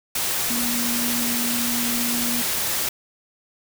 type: tone in noise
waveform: sine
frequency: 238.6 Hz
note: A#3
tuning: 41 cents sharp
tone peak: -26 dBFS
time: 0.5-2.42 s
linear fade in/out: 5 ms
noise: white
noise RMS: -24 dBFS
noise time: 0.15-2.89 s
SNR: -5 dB
effects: none